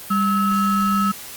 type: ring-modulated tone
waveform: triangle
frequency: 747 Hz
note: F#5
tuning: 16 cents sharp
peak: -11 dBFS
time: 0.1-1.12 s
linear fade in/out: 10 ms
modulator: 548 Hz
effects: white hiss -36 dBFS RMS until 1.36 s + Opus 32 kbps